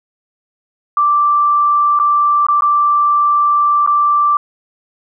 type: tone with dropouts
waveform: sine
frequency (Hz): 1173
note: D6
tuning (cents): -2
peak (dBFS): -9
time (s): 0.97-4.37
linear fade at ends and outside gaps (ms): 2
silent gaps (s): 1.99-1.998 / 2.467-2.485 / 2.608-2.621 / 3.864-3.874
effects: none